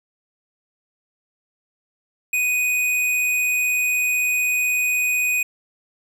sine tone with hard clipping, 2489 Hz, D#7, in tune, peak -19 dBFS, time 2.33-5.43 s, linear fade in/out 5 ms, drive 17 dB, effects none

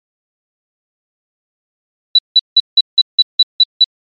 sine tone bursts, 3951 Hz, B7, in tune, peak -3 dBFS, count 9, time 2.15-3.843 s, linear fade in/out 5 ms, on 37 ms, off 170 ms, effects MP3 64 kbps

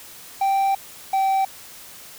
triangle tone pair in turn, 782 / 773.5 Hz, G5 / G5, -4 / -23 cents, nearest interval unison, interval 19 cents, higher first, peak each -15 dBFS, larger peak neither, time 0.41-0.75 / 1.13-1.45 s, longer first, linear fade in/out 5 ms, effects white hiss -42 dBFS RMS until 2.18 s

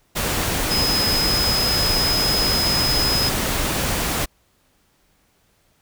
sine tone in noise, 5070 Hz, D#8, 32 cents sharp, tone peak -19 dBFS, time 0.7-3.3 s, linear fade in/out 20 ms, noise pink, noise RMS -22 dBFS, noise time 0.15-4.26 s, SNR 0 dB, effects pink hiss -62 dBFS RMS until 5.81 s

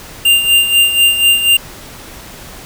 square tone with tremolo, 2794 Hz, F7, in tune, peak -6 dBFS, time 0.25-1.57 s, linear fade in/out 5 ms, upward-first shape sine, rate 4.1 Hz, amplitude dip 65%, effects pink hiss -33 dBFS RMS until 2.65 s

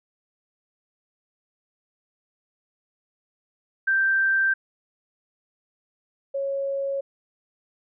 sine tone pair in turn, 1568 / 551 Hz, G6 / C#5, 0 / -11 cents, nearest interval octave + tritone, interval 1811 cents, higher first, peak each -18 / -24 dBFS, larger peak first, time 3.87-4.54 / 6.34-7.01 s, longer neither, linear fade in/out 10 ms, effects none

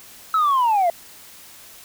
sine linear sweep, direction down, 1318.5 to 659.3 Hz, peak -13 dBFS, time 0.34-0.9 s, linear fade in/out 2 ms, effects tanh soft clip ceiling -13 dBFS + white hiss -44 dBFS RMS until 1.84 s

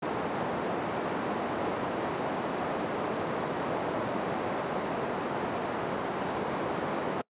white band-pass noise, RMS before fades -32 dBFS, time 0.02-7.22 s, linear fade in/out 10 ms, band 170 to 780 Hz, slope 12 dB/octave, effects noise-tail reverb RT60 0.1 s tail -24 dB re dry + resampled to 8000 Hz

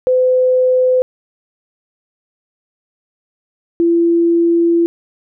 sine tone pair in turn, 509 / 338.5 Hz, C5 / E4, -48 / +46 cents, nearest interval perfect fifth, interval 706 cents, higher first, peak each -9 dBFS, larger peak neither, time 0.07-1.02 / 3.8-4.86 s, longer second, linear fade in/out 0 ms, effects none

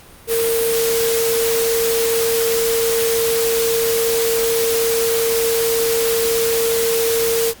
sine tone in noise, 458.8 Hz, A#4, 28 cents flat, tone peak -16 dBFS, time 0.27-7.54 s, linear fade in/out 50 ms, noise white, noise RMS -22 dBFS, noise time 0.27-7.54 s, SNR +3 dB, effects pink hiss -43 dBFS RMS until 7.6 s + Opus 48 kbps

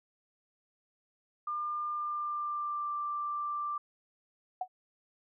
sine tone with pitch glide, 1200 to 1178.7 Hz, D6 to D6, +37 to +6 cents, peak -32 dBFS, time 1.47-3.78 s, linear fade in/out 5 ms, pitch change -31 cents, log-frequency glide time 1.91-2.92 s
sine tone with exponential decay, 740 Hz, F#5, in tune, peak -27 dBFS, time 4.61-4.68 s, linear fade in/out 5 ms, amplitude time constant 15 ms
effects none

